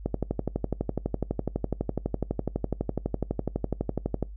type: click train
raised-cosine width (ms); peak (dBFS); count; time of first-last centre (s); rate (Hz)
2; -13; 51; 0.06-4.227; 12
effects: noise-tail reverb RT60 0.2 s tail -23 dB re dry + added 50 Hz sine -38 dBFS peak until 4.36 s